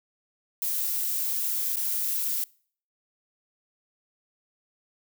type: noise with dropouts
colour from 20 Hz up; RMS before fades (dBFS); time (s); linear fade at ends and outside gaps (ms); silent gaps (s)
violet; -28; 0.62-2.44; 0; 1.759-1.769
effects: noise-tail reverb RT60 0.5 s tail -24 dB re dry